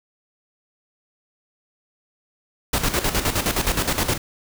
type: noise with tremolo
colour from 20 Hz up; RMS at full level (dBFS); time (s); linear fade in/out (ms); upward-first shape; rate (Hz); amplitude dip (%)
pink; -20; 2.73-4.18; 5; square; 9.6; 65
effects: none